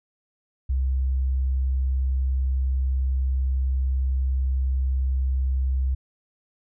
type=tone; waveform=sine; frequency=65.5 Hz; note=C2; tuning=2 cents sharp; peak=-20 dBFS; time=0.69-5.95 s; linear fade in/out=10 ms; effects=none